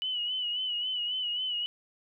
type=tone with vibrato; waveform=sine; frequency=2960 Hz; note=F#7; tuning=in tune; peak=-29 dBFS; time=0.02-1.66 s; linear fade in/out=0 ms; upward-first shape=sine; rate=3.7 Hz; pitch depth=55 cents each way; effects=none